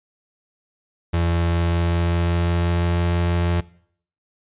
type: tone with pitch glide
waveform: 35% pulse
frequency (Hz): 84.8 to 86.33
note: E2 to F2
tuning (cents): +50 to -19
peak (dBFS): -16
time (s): 1.13-3.61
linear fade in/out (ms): 10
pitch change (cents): +31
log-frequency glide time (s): 1.46-3.06
effects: noise-tail reverb RT60 0.6 s tail -20 dB re dry + resampled to 8000 Hz